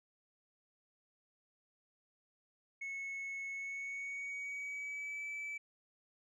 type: tone with pitch glide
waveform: sine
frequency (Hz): 2196 to 2308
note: C#7 to D7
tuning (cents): -17 to -31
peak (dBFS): -37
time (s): 2.81-5.58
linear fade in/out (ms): 10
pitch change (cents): +86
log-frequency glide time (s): 3.52-5.26
effects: tanh soft clip ceiling -39 dBFS